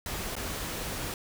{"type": "noise with dropouts", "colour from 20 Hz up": "pink", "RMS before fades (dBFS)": -35, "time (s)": [0.06, 1.14], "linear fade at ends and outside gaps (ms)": 1, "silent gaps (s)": [0.354, 0.365], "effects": []}